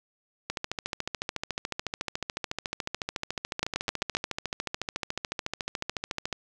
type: two click trains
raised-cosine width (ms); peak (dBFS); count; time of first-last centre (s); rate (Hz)
0.2; -9 / -13; 5 / 82; 3.63-4.15 / 0.5-6.327; 7.69 / 13.9
effects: none